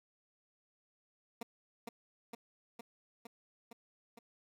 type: tone with echo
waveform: 15% pulse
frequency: 232.6 Hz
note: A#3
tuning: 4 cents flat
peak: -33 dBFS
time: 1.41-1.43 s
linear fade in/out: 5 ms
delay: 460 ms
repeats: 6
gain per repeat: -2 dB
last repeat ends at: 4.19 s
effects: none